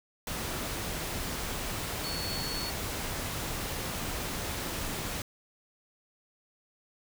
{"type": "tone in noise", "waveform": "sine", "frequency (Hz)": 4414, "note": "C#8", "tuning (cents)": -8, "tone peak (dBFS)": -36, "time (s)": [2.04, 2.7], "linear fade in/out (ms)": 2, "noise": "pink", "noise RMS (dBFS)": -35, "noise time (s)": [0.27, 5.22], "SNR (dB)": -4, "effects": []}